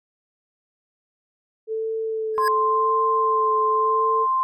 sine tone with vibrato, 440 Hz, A4, in tune, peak -23 dBFS, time 1.67-4.27 s, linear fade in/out 50 ms, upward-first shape sine, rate 0.9 Hz, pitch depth 20 cents each way
square tone with exponential growth, 1661.2 Hz, G#6, in tune, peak -22 dBFS, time 2.34-2.48 s, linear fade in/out 1 ms, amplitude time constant 30 ms
sine tone, 1046.5 Hz, C6, in tune, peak -18 dBFS, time 2.38-4.43 s, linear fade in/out 0 ms
effects none

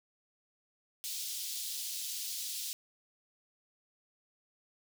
pink high-pass noise, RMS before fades -39 dBFS, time 1.04-2.73 s, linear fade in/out 0 ms, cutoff 3600 Hz, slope 24 dB/octave, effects none

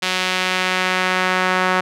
sawtooth tone with band-pass filter sweep, 184.6 Hz, F#3, 4 cents flat, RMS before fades -19 dBFS, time 0.02-1.81 s, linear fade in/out 10 ms, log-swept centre 3200 to 1400 Hz, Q 1.1, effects none

